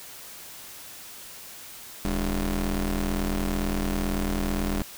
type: ring-modulated tone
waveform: 25% pulse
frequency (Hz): 89.3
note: F2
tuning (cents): +39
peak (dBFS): -18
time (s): 2.05-4.82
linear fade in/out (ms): 0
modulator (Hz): 115
effects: white hiss -43 dBFS RMS until 4.97 s